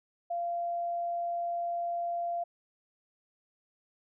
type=tone; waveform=sine; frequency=690 Hz; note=F5; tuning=21 cents flat; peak=-30 dBFS; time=0.3-2.44 s; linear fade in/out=10 ms; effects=none